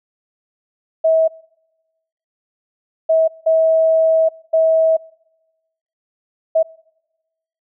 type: tone bursts at uneven times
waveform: sine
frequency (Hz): 645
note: E5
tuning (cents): -38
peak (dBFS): -10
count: 5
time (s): 1.04-1.28 / 3.09-3.28 / 3.46-4.29 / 4.53-4.97 / 6.55-6.63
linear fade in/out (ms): 10
effects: noise-tail reverb RT60 1.0 s tail -25 dB re dry